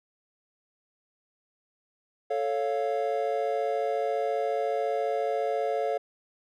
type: chord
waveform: triangle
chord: A augmented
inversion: none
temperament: equal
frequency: 440 / 554.4 / 698.5 Hz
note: A4 / C#5 / E#5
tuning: 0 / 0 / 0 cents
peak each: -28 dBFS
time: 2.3-5.98 s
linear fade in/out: 10 ms
effects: none